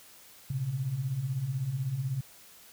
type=beating tone pair; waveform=sine; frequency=119.1 / 135.1 Hz; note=A#2 / C#3; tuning=+38 / -44 cents; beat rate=16 Hz; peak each=-36 / -30 dBFS; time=0.5-2.21 s; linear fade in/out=5 ms; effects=white hiss -54 dBFS RMS until 2.72 s